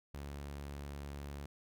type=tone; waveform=sawtooth; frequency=71.1 Hz; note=C#2; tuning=45 cents sharp; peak=-39 dBFS; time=0.14-1.46 s; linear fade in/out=5 ms; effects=none